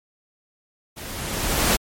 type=noise with level ramp; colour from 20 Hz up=pink; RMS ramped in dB=-36 to -17 dBFS; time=0.96-1.77 s; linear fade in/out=20 ms; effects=MP3 64 kbps